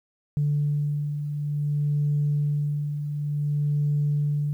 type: beating tone pair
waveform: sine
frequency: 146.1 / 146.66 Hz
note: D3 / D3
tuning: -9 / -2 cents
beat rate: 0.56 Hz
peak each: -30 / -22 dBFS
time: 0.37-4.53 s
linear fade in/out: 0 ms
effects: tanh soft clip ceiling -16 dBFS + 10-bit